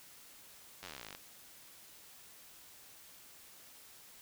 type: slowing click train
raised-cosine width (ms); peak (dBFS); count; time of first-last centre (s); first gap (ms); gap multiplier
0.2; -28; 22; 0.83-1.15; 10; 1.04
effects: white hiss -57 dBFS RMS until 4.21 s